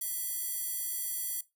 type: tone with high-pass filter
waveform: square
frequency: 658 Hz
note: E5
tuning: 3 cents flat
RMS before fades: -35 dBFS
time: 0.01-1.41 s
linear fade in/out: 5 ms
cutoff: 11000 Hz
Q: 0.97
effects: noise-tail reverb RT60 0.2 s tail -19 dB re dry